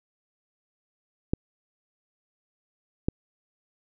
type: clicks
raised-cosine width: 3 ms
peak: -10 dBFS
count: 2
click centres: 1.335 / 3.085 s
effects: none